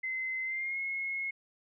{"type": "tone with pitch glide", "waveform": "sine", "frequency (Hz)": [2057, 2168], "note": ["C7", "C#7"], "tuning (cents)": [-30, -39], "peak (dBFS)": -32, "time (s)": [0.03, 1.31], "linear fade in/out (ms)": 10, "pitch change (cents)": 91, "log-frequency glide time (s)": [0.44, 0.79], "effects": []}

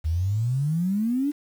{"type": "exponential sweep", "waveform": "sine", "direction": "up", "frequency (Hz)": [75.6, 300.4], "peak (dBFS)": -21, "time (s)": [0.04, 1.32], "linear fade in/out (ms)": 20, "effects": ["8-bit"]}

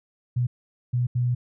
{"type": "tone bursts at uneven times", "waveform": "sine", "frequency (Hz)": 122.9, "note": "B2", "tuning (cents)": -8, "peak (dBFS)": -20, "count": 3, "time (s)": [[0.36, 0.47], [0.93, 1.07], [1.15, 1.35]], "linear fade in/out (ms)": 10, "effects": []}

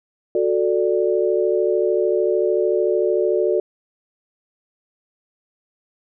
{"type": "chord", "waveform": "sine", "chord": "D major", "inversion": "first", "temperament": "just", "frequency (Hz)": [367.1, 440.5, 587.3], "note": ["F#4", "A4", "D5"], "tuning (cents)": [-14, 2, 0], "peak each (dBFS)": [-19, -20, -22], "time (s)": [0.35, 3.6], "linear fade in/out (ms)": 2, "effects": []}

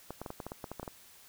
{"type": "clicks", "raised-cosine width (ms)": 1, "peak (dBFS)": -25, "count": 12, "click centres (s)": [0.106, 0.216, 0.262, 0.304, 0.402, 0.466, 0.519, 0.642, 0.716, 0.797, 0.83, 0.878], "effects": ["white hiss -57 dBFS RMS until 1.28 s"]}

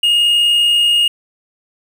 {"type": "tone with amplitude modulation", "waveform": "triangle", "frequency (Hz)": 2854, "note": "F7", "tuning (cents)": 37, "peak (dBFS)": -7, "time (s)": [0.03, 1.08], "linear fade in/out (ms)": 5, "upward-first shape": "sine", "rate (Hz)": 60.3, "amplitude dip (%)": 25, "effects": ["7-bit"]}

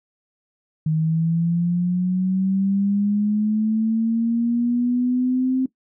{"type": "linear sweep", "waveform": "sine", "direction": "up", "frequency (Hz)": [155.56, 261.6], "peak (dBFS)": -17, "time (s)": [0.86, 5.66], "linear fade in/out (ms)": 5, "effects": ["noise-tail reverb RT60 0.1 s tail -18 dB re dry"]}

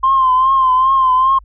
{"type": "tone with vibrato", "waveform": "sine", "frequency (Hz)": 1046.5, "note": "C6", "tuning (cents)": 0, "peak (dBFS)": -8, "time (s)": [0.03, 1.39], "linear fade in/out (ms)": 10, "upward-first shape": "triangle", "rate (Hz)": 2.5, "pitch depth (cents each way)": 61, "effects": ["tanh soft clip ceiling -4 dBFS", "added 50 Hz sine -38 dBFS peak until 1.44 s"]}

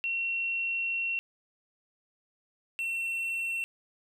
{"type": "tone pair in turn", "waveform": ["sine", "triangle"], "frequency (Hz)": [2726, 2709], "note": ["F7", "E7"], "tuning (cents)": [-43, 47], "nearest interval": "unison", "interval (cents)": 10, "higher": "first", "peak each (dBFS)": -28, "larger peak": "neither", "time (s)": [[0.04, 1.19], [2.79, 3.64]], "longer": "first", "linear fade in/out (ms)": 0, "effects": []}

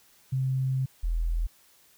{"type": "tone pair in turn", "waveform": "sine", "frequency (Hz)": [131.7, 41.48], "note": ["C3", "E1"], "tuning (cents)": [12, 12], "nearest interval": "octave + minor sixth", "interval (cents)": 2000, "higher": "first", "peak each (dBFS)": -24, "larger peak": "neither", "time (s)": [[0.32, 0.86], [1.03, 1.47]], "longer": "first", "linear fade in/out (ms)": 10, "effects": ["white hiss -60 dBFS RMS until 1.97 s"]}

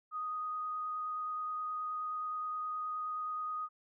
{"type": "tone with vibrato", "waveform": "sine", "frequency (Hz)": 1244.5, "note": "D#6", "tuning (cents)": 0, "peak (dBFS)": -35, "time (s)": [0.11, 3.69], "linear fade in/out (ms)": 50, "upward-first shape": "sine", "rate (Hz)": 9.5, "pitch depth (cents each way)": 8, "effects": []}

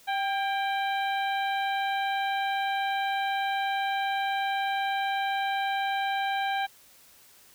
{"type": "harmonic tone with a mistuned harmonic", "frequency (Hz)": 784, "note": "G5", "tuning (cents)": 0, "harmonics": [1, 2, 3, 4, 5], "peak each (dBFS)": [-27, -33, -37, -39, -41], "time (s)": [0.07, 6.67], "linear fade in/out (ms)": 20, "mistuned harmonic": 2, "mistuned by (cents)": 42, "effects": ["white hiss -56 dBFS RMS until 7.54 s"]}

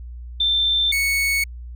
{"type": "tone pair in turn", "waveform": ["sine", "40% pulse"], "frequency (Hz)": [3562, 2216], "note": ["A7", "C#7"], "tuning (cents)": [21, -1], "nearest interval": "minor sixth", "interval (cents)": 822, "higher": "first", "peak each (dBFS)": [-16, -17], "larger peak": "first", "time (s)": [[0.4, 0.92], [0.92, 1.44]], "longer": "neither", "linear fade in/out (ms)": 5, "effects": ["added 60 Hz sine -32 dBFS peak until 1.75 s"]}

